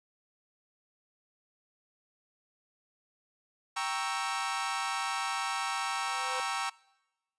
sawtooth chord, G diminished seventh, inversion none, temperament equal, 784 / 932.3 / 1108.7 / 1318.5 Hz, G5 / Bb5 / Db6 / Fb6, 0 / 0 / 0 / 0 cents, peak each -33 dBFS, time 3.76-6.7 s, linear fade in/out 10 ms
25% pulse tone with exponential growth, 511 Hz, C5, 41 cents flat, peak -32 dBFS, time 5.8-6.4 s, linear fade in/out 1 ms, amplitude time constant 130 ms
effects noise-tail reverb RT60 1.0 s tail -24 dB re dry + resampled to 22050 Hz

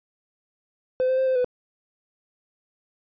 triangle tone with pitch steps, 512 / 519 / 525 / 519 / 498.3 Hz, C5 / C5 / C5 / C5 / B4, -38 / -14 / +6 / -14 / +15 cents, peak -16 dBFS, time 1-1.445 s, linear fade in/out 0 ms, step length 89 ms, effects tanh soft clip ceiling -14 dBFS + resampled to 11025 Hz

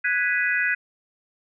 sine chord, G# minor seventh, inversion third, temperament equal, 1480 / 1661.2 / 1975.5 / 2489 Hz, F#6 / G#6 / B6 / D#7, 0 / 0 / 0 / 0 cents, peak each -25 / -25 / -25 / -28 dBFS, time 0.04-0.75 s, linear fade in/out 10 ms, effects none

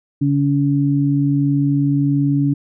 sine tone pair together, 141.4 / 282.8 Hz, C#3 / C#4, +35 / +35 cents, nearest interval octave, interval 1200 cents, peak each -16 dBFS, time 0.21-2.54 s, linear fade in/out 10 ms, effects none

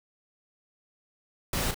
pink noise with echo, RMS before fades -29 dBFS, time 1.53-1.71 s, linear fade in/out 2 ms, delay 34 ms, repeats 1, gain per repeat -7 dB, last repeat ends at 1.744 s, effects none

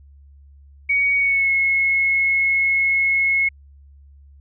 sine tone with pitch glide, 2245 to 2177 Hz, C#7 to C#7, +21 to -32 cents, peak -15 dBFS, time 0.89-3.49 s, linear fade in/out 10 ms, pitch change -53 cents, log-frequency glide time 1.17-1.51 s, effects added 70 Hz sine -44 dBFS peak until 4.4 s

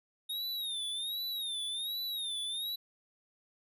square tone with vibrato, 3707 Hz, A#7, 10 cents flat, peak -35 dBFS, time 0.29-2.76 s, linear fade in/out 10 ms, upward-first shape sine, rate 1.3 Hz, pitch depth 120 cents each way, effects none

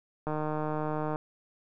click train, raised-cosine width 1 ms, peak -19 dBFS, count 137, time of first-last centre 0.27-1.159 s, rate 153 Hz, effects none

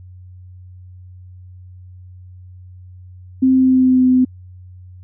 sine tone with pitch glide, 261 to 254.9 Hz, C4 to C4, -4 to -45 cents, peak -9 dBFS, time 3.42-4.25 s, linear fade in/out 10 ms, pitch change -41 cents, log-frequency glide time 3.52-4.05 s, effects added 91 Hz sine -36 dBFS peak until 5.03 s

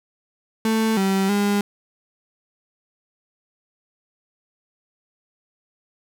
35% pulse tone with pitch steps, 221.7 / 193.2 / 203.3 Hz, A3 / G3 / G#3, +13 / -25 / -37 cents, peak -16 dBFS, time 0.65-1.61 s, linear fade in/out 2 ms, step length 320 ms, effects none

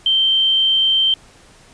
sine tone, 3128 Hz, G7, 4 cents flat, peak -12 dBFS, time 0.06-1.14 s, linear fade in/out 2 ms, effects pink hiss -47 dBFS RMS until 1.73 s + resampled to 22050 Hz

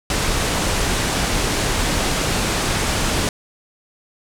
pink low-pass noise, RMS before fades -20 dBFS, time 0.1-3.29 s, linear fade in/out 2 ms, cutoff 10000 Hz, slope 24 dB/octave, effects none

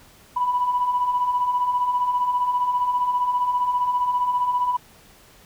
sine beating tone pair, 974 / 989 Hz, B5 / B5, -24 / +2 cents, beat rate 15 Hz, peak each -27 / -19 dBFS, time 0.36-4.77 s, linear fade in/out 10 ms, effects tanh soft clip ceiling -12 dBFS + pink hiss -51 dBFS RMS until 5.45 s

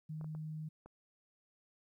sine tone, 155.56 Hz, D#3, in tune, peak -40 dBFS, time 0.09-0.69 s, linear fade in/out 10 ms
clicks, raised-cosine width 1 ms, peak -40 dBFS, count 4, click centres 0.212 / 0.244 / 0.35 / 0.86 s
effects 13-bit

